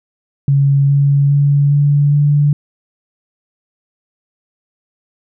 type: tone with pitch steps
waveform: sine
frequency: 139.5 / 141.04 / 142.6 / 144.17 / 145.76 Hz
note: C#3 / C#3 / C#3 / D3 / D3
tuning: +11 / +30 / +49 / -32 / -13 cents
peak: -8 dBFS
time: 0.48-2.53 s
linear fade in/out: 2 ms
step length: 410 ms
effects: none